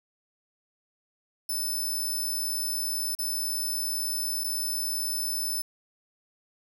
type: tone with dropouts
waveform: 5% pulse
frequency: 5274 Hz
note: E8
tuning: in tune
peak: -22 dBFS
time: 1.49-5.62 s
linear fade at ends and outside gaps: 5 ms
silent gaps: 3.151-3.188 / 4.438-4.442 s
effects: none